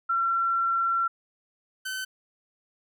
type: tone pair in turn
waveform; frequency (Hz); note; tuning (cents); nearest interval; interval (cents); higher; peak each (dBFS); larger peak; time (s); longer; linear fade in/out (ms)
sine / sawtooth; 1359 / 1525.4; F6 / G6; -48 / -48; major second; 200; second; -22 / -27; first; 0.09-1.08 / 1.85-2.05; first; 10
effects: none